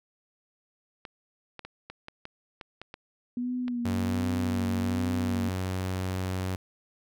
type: clicks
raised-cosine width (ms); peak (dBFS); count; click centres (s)
0.3; -24; 10; 1.052 / 1.593 / 1.65 / 1.9 / 2.084 / 2.254 / 2.612 / 2.816 / 2.941 / 3.681
type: tone with vibrato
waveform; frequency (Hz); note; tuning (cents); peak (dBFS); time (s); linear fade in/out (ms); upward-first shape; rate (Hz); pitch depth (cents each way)
sine; 242; B3; -35; -28; 3.37-5.49; 2; sine; 1.3; 58
type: tone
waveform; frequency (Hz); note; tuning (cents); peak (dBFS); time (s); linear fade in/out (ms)
sawtooth; 93.2; F#2; +13; -25; 3.85-6.56; 5
effects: none